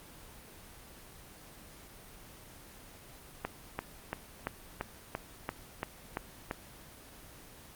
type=click train; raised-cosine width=0.5 ms; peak=-18 dBFS; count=10; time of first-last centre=3.45-6.511 s; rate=2.94 Hz; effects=pink hiss -52 dBFS RMS until 7.75 s + Opus 24 kbps